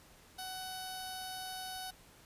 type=tone with notch filter; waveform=10% pulse; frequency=748 Hz; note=F#5; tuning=19 cents sharp; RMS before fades=-43 dBFS; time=0.38-1.91 s; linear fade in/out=10 ms; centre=2100 Hz; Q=0.78; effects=pink hiss -60 dBFS RMS until 2.25 s + resampled to 32000 Hz